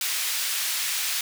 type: high-pass noise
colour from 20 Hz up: pink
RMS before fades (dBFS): -27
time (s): 0.01-1.21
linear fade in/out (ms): 2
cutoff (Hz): 2400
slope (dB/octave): 12
effects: none